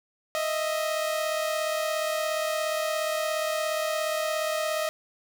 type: tone pair together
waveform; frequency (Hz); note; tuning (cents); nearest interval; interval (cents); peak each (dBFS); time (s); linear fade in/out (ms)
sawtooth; 623 / 660.1; D#5 / E5; +2 / +2; minor second; 100; -23 / -29; 0.35-4.89; 0
effects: none